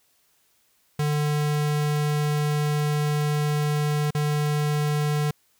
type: tone with dropouts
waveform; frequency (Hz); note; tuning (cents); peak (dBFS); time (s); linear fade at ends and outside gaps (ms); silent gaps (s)
square; 148.8; D3; +23; -22; 0.99-5.31; 5; 4.107-4.148
effects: white hiss -65 dBFS RMS until 5.59 s